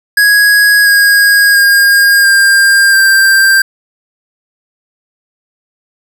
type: tone with pitch steps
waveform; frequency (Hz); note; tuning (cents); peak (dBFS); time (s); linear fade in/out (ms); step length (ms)
square; 1661.2 / 1640.2 / 1619.5 / 1599.1 / 1578.9; G#6 / G#6 / G#6 / G6 / G6; 0 / -22 / -44 / +34 / +12; -5; 0.17-3.62; 5; 690
effects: none